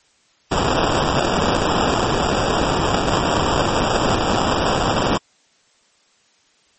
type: noise with sample-and-hold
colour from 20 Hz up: white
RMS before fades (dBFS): -18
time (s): 0.51-5.18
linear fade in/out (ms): 10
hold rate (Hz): 2100
effects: white hiss -58 dBFS RMS until 6.78 s + MP3 32 kbps